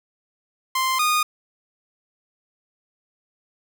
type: tone pair in turn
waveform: sawtooth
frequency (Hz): 1045 / 1229.9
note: C6 / D#6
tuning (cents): -2 / -20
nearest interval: minor third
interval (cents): 282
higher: second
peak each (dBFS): -16 / -14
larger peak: second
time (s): 0.75-0.99 / 0.99-1.23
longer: neither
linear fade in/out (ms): 5
effects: none